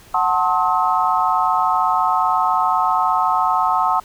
sine chord, F# diminished seventh, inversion none, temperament just, 740 / 888 / 1065.6 / 1278.7 Hz, F#5 / A5 / C6 / Eb6, 0 / +16 / +31 / +47 cents, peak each -20 dBFS, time 0.14-4 s, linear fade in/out 5 ms, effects pink hiss -46 dBFS RMS until 4.04 s

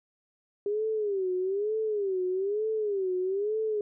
sine tone with vibrato, 400.6 Hz, G4, 38 cents sharp, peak -26 dBFS, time 0.66-3.81 s, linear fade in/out 2 ms, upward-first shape sine, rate 1.1 Hz, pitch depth 160 cents each way, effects none

